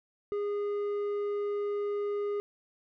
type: tone with low-pass filter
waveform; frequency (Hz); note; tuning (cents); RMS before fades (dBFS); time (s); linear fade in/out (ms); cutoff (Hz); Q
square; 410; G#4; -22; -32; 0.32-2.4; 0; 1000; 0.6
effects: none